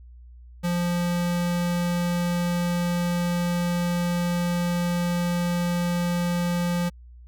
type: tone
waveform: square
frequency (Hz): 174.61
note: F3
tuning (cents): 0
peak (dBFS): -23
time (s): 0.63-6.9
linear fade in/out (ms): 20
effects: added 60 Hz sine -43 dBFS peak until 7.27 s